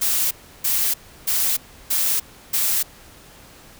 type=noise bursts; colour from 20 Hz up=blue; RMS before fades=-20 dBFS; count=5; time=0.01-2.83 s; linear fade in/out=10 ms; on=300 ms; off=330 ms; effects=pink hiss -46 dBFS RMS until 3.79 s